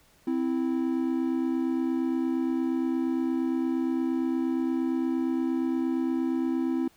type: tone pair together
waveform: triangle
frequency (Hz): 260.6 / 329.2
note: C4 / E4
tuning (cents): -7 / -2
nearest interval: major third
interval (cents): 405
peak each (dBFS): -25 / -26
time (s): 0.27-6.88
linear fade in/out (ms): 5
effects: pink hiss -61 dBFS RMS until 6.96 s